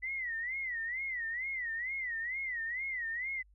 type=tone with vibrato; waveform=sine; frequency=1975.5 Hz; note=B6; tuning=in tune; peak=-34 dBFS; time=0.02-3.43 s; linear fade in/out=20 ms; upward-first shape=sine; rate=2.2 Hz; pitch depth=160 cents each way; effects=added 50 Hz sine -60 dBFS peak until 3.54 s